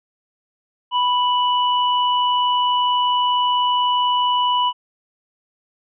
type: tone pair together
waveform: sine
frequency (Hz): 987.8 / 2958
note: B5 / F#7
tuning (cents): 0 / -1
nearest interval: octave + perfect fifth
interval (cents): 1899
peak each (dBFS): -16 / -22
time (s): 0.91-4.73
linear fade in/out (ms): 50
effects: none